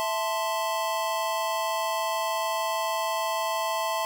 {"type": "chord", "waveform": "square", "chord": "A minor", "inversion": "second", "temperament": "equal", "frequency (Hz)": [659.3, 880, 1046.5], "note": ["E5", "A5", "C6"], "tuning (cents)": [0, 0, 0], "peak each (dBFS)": -31, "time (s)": [0, 4.05], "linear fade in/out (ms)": 0, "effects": []}